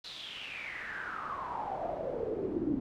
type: noise with band-pass filter sweep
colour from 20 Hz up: brown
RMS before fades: -37 dBFS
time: 0.04-2.8 s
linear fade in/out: 5 ms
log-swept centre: 4100 to 270 Hz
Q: 7.2
effects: none